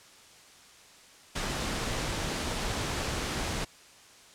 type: noise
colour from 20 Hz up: pink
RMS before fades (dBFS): -32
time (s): 1.35-3.65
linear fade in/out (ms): 10
effects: white hiss -54 dBFS RMS until 4.34 s + low-pass 8000 Hz 12 dB/octave